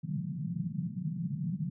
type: band-pass noise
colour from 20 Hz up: pink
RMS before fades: -35 dBFS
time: 0.03-1.7 s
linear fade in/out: 5 ms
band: 140 to 190 Hz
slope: 48 dB/octave
effects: none